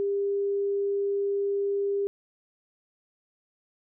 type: tone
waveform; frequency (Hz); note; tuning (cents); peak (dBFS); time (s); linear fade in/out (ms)
sine; 400.2; G4; +36; -24; 0-2.07; 0
effects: none